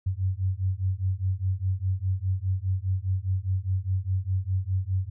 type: beating tone pair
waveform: sine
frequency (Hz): 92 / 96.9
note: F#2 / G2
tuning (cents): -9 / -20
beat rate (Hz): 4.9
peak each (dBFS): -27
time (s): 0.06-5.1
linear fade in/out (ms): 10
effects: none